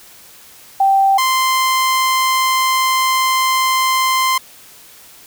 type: tone pair in turn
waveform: sine / sawtooth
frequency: 781 / 1042.5 Hz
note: G5 / C6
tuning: -7 / -7 cents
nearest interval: perfect fourth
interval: 500 cents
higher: second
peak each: -9 dBFS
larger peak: neither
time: 0.8-1.18 / 1.18-4.38 s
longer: second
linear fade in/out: 5 ms
effects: white hiss -42 dBFS RMS until 5.26 s